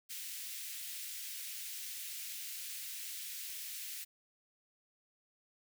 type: high-pass noise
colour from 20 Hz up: white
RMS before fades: -44 dBFS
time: 0.09-4.05 s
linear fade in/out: 20 ms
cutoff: 2000 Hz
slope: 24 dB/octave
effects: none